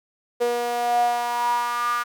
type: tone with high-pass filter sweep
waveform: sawtooth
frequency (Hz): 239.9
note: A#3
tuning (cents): +50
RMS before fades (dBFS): -23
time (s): 0.4-2.04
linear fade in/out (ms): 20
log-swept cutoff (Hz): 510 to 1300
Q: 9.5
effects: none